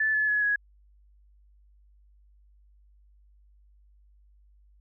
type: tone with pitch steps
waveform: sine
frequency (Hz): 1746 / 1720 / 1694.3 / 1669.1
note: A6 / A6 / G#6 / G#6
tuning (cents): -14 / -40 / +34 / +8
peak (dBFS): -22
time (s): 0-0.56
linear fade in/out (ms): 5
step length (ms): 140
effects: added 50 Hz sine -56 dBFS peak until 4.8 s